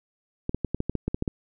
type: clicks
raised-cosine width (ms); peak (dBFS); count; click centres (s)
3; -13; 11; 0.494 / 0.546 / 0.647 / 0.746 / 0.804 / 0.896 / 0.953 / 1.08 / 1.145 / 1.224 / 1.278
effects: none